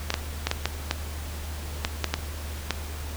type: clicks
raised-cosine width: 0.2 ms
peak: -6 dBFS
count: 10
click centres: 0.104 / 0.141 / 0.47 / 0.514 / 0.656 / 0.911 / 1.849 / 2.043 / 2.14 / 2.707 s
effects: added 75 Hz sine -33 dBFS peak until 3.16 s + pink hiss -40 dBFS RMS until 3.16 s